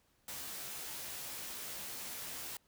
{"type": "noise with comb filter", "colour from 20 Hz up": "white", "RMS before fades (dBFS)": -44, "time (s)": [0.28, 2.57], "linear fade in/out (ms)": 2, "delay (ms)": 15, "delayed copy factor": 0.55, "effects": ["pink hiss -73 dBFS RMS until 2.67 s"]}